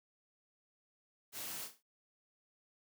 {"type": "noise with echo", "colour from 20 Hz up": "white", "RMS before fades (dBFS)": -44, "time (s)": [1.32, 1.69], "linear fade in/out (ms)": 50, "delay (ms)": 35, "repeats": 4, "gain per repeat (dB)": -8, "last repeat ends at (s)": 1.83, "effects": ["high-pass 100 Hz 12 dB/octave"]}